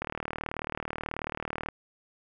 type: click train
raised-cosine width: 0.5 ms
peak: -17 dBFS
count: 65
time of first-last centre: 0.02-1.687 s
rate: 38.4 Hz
effects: none